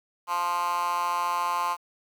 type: tone with high-pass filter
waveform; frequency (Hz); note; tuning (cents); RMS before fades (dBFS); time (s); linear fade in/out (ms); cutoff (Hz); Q
10% pulse; 174.61; F3; 0; -27; 0.27-1.77; 50; 1000; 6
effects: 9-bit